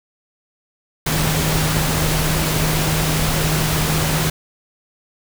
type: tone in noise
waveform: sine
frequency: 156.1 Hz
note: D#3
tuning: 6 cents sharp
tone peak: -20 dBFS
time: 1.06-4.3 s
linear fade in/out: 5 ms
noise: pink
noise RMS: -20 dBFS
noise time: 1.06-4.3 s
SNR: -3 dB
effects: none